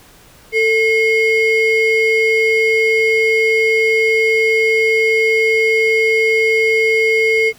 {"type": "ring-modulated tone", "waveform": "triangle", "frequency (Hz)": 1300, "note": "E6", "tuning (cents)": -24, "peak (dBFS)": -6, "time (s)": [0.52, 7.53], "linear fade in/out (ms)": 50, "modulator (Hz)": 855, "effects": ["pink hiss -45 dBFS RMS until 7.58 s"]}